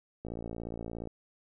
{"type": "click train", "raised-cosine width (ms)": 2, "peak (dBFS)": -26, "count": 48, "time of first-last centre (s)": [0.25, 1.073], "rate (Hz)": 57.1, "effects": []}